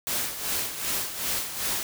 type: noise with tremolo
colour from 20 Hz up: white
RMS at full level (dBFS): -27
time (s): 0.07-1.83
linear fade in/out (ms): 0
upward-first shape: sine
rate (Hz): 2.6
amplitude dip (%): 65
effects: none